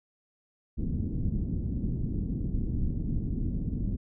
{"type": "low-pass noise", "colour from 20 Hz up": "pink", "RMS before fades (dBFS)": -30, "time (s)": [0.77, 3.97], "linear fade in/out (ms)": 20, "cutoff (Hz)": 270, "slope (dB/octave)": 24, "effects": []}